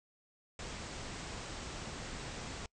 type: low-pass noise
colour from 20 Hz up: pink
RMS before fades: -44 dBFS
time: 0.59-2.66 s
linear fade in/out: 2 ms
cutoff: 8400 Hz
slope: 96 dB/octave
effects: noise-tail reverb RT60 0.1 s tail -25 dB re dry